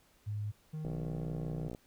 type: tone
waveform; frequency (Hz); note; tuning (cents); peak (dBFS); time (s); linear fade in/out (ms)
sine; 104.6; G#2; +13; -34; 0.26-0.52; 20
type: tone with pitch glide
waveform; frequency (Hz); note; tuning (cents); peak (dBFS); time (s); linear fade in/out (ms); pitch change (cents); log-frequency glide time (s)
triangle; 155.56 to 154.22; D#3 to D#3; 0 to -15; -35; 0.73-1.69; 10; -15; 1.29-1.47
type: click train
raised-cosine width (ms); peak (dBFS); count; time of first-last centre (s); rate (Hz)
2; -28; 55; 0.85-1.749; 60.1
effects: pink hiss -67 dBFS RMS until 1.86 s